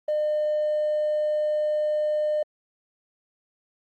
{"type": "tone with hard clipping", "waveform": "sine", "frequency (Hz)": 605, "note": "D#5", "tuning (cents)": -49, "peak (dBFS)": -22, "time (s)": [0.08, 2.43], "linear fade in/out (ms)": 5, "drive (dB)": 1, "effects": ["Opus 24 kbps"]}